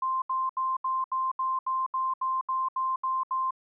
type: tone bursts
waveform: sine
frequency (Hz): 1046.5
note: C6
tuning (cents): 0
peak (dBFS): -25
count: 13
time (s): 0.02-3.508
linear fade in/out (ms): 5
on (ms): 200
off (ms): 74
effects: none